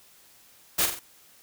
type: noise with echo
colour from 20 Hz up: white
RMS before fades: -23 dBFS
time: 0.78-0.86 s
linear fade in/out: 10 ms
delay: 45 ms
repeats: 3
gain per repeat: -6 dB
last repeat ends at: 0.995 s
effects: white hiss -56 dBFS RMS until 1.42 s